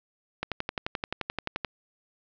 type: click train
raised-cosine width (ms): 0.3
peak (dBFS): -13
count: 15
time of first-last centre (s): 0.43-1.647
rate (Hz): 11.5
effects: low-pass 5000 Hz 12 dB/octave